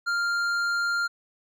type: tone with hard clipping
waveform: triangle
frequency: 1396.9 Hz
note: F6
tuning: in tune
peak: -25 dBFS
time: 0.06-1.08 s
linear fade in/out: 20 ms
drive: 12 dB
effects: none